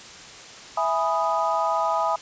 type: chord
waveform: sine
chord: E major seventh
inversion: none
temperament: equal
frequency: 659.3 / 830.6 / 987.8 / 1244.5 Hz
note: E5 / G#5 / B5 / D#6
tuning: 0 / 0 / 0 / 0 cents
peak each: -26 dBFS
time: 0.77-2.16 s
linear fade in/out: 5 ms
effects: white hiss -42 dBFS RMS until 2.21 s + resampled to 16000 Hz